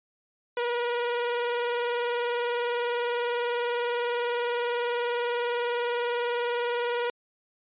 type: tone with vibrato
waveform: sawtooth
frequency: 480.3 Hz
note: B4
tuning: 48 cents flat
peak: -22 dBFS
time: 0.57-7.1 s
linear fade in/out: 2 ms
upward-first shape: square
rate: 20 Hz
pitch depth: 25 cents each way
effects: resampled to 8000 Hz